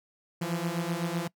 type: beating tone pair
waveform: sawtooth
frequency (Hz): 166.3 / 174.2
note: E3 / F3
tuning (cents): +16 / -4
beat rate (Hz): 7.9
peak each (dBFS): -28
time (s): 0.41-1.28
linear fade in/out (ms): 10
effects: noise-tail reverb RT60 0.1 s tail -23 dB re dry